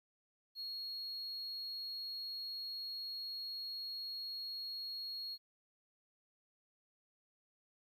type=tone; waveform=triangle; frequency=4304 Hz; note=C8; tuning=48 cents sharp; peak=-39 dBFS; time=0.55-5.38 s; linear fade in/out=50 ms; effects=tanh soft clip ceiling -36 dBFS + 13-bit